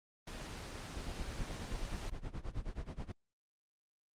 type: noise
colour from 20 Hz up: pink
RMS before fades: -45 dBFS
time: 0.27-2.1 s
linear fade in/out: 5 ms
type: noise with tremolo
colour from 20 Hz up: brown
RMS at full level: -38 dBFS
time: 0.96-3.12 s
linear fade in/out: 5 ms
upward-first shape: sine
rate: 9.4 Hz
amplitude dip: 90%
effects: low-pass 7000 Hz 12 dB/octave + Opus 24 kbps